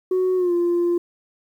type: tone with pitch glide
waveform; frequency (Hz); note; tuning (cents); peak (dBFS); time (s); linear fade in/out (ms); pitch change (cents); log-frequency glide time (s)
sine; 370 to 347.2; F#4 to F4; 0 to -10; -15; 0.11-0.98; 5; -110; 0.36-0.53
effects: tanh soft clip ceiling -15 dBFS + 9-bit